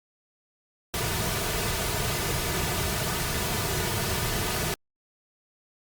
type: noise with comb filter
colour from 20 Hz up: pink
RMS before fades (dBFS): -28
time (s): 0.94-4.74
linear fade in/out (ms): 0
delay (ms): 3.7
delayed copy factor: -0.6
effects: Opus 48 kbps